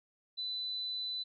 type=tone; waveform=sine; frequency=3998 Hz; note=B7; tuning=20 cents sharp; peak=-35 dBFS; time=0.37-1.24 s; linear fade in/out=20 ms; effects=none